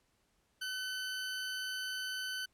20% pulse tone, 1514 Hz, F#6, 39 cents sharp, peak -32 dBFS, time 0.61-2.46 s, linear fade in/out 10 ms, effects pink hiss -75 dBFS RMS until 2.53 s + low-pass 12000 Hz 12 dB/octave

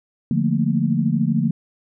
sine chord, Bb major seventh, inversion first, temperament equal, 146.83 / 174.61 / 220 / 233.1 Hz, D3 / F3 / A3 / Bb3, 0 / 0 / 0 / 0 cents, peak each -22 dBFS, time 0.31-1.51 s, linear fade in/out 2 ms, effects none

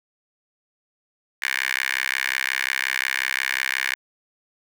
10% pulse tone with high-pass filter, 65.6 Hz, C2, 5 cents sharp, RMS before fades -25 dBFS, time 1.42-3.95 s, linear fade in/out 5 ms, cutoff 1900 Hz, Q 5, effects none

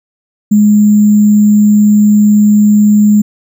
sine tone with sample-and-hold, 209 Hz, G#3, 11 cents sharp, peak -3 dBFS, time 0.51-3.22 s, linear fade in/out 10 ms, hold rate 7350 Hz, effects none

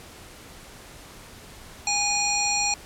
harmonic tone with a mistuned harmonic, 820 Hz, G#5, 22 cents flat, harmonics 1 / 3 / 5 / 7 / 9, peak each -28 / -28 / -28 / -28 / -28 dBFS, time 1.87-2.74 s, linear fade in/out 2 ms, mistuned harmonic 5, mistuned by +75 cents, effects pink hiss -45 dBFS RMS until 2.85 s + low-pass 12000 Hz 12 dB/octave

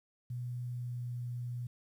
sine tone with pitch glide, 122.7 to 121.85 Hz, B2 to B2, -11 to -23 cents, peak -36 dBFS, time 0.3-1.67 s, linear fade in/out 5 ms, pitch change -12 cents, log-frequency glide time 0.66-1.11 s, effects 11-bit

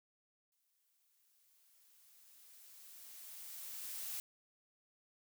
blue noise with exponential growth, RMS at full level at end -42 dBFS, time 0.52-4.2 s, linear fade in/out 1 ms, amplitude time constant 800 ms, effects none

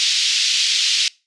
pink band-pass noise, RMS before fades -18 dBFS, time 0-1.08 s, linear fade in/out 0 ms, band 3000 to 5600 Hz, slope 24 dB/octave, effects noise-tail reverb RT60 0.3 s tail -24 dB re dry + resampled to 24000 Hz

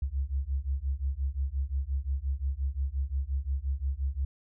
sine beating tone pair, 65.41 / 71.11 Hz, C2 / C#2, 0 / +45 cents, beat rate 5.7 Hz, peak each -31 dBFS, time 0.02-4.25 s, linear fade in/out 5 ms, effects none

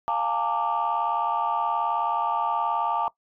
sine chord, Bb dominant seventh, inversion second, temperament equal with one note detuned, 698.5 / 830.6 / 909.5 / 1174.7 Hz, F5 / Ab5 / Bb5 / D6, 0 / 0 / -43 / 0 cents, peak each -30 / -29 / -24 / -27 dBFS, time 0.08-3.08 s, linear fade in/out 0 ms, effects noise-tail reverb RT60 0.1 s tail -19 dB re dry + tanh soft clip ceiling -16 dBFS

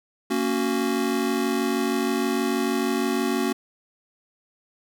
square chord, F# major, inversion first, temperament just, 231.2 / 277.5 / 370 Hz, A#3 / C#4 / F#4, -14 / +2 / 0 cents, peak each -27 dBFS, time 0.3-3.53 s, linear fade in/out 10 ms, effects none

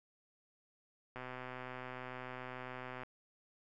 click train, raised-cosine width 0.5 ms, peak -30 dBFS, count 239, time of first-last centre 1.16-3.034 s, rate 127 Hz, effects none

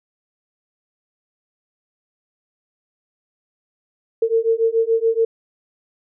sine beating tone pair, 450.1 / 457.1 Hz, A4 / A#4, +39 / -34 cents, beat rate 7 Hz, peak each -18 dBFS, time 4.22-5.25 s, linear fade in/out 5 ms, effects none

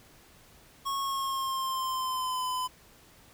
square tone with pitch glide, 1097 to 1011.8 Hz, C#6 to B5, -18 to +42 cents, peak -30 dBFS, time 0.85-2.68 s, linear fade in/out 20 ms, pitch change -140 cents, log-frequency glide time 1-2.44 s, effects pink hiss -57 dBFS RMS until 3.33 s

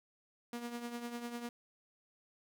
sawtooth tone with tremolo, 238.3 Hz, A#3, 38 cents sharp, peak -34 dBFS, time 0.53-1.49 s, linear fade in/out 2 ms, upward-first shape triangle, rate 10 Hz, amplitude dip 65%, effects none

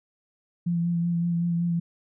sine tone with vibrato, 171 Hz, F3, 36 cents flat, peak -22 dBFS, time 0.66-1.8 s, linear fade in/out 10 ms, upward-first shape sine, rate 5.3 Hz, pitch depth 21 cents each way, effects none

